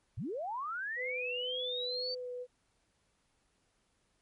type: linear sweep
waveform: sine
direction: up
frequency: 77.8 to 4615 Hz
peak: -35 dBFS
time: 0.17-2.15 s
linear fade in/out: 10 ms
type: tone with vibrato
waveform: sine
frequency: 499.2 Hz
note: B4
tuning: 19 cents sharp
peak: -38 dBFS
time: 0.96-2.47 s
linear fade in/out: 50 ms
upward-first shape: sine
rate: 2 Hz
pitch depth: 18 cents each way
effects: pink hiss -75 dBFS RMS until 4.21 s + MP3 48 kbps